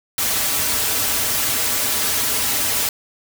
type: noise with comb filter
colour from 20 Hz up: white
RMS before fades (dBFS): -20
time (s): 0.18-2.89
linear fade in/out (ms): 2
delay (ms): 5.6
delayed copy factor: -0.9
effects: none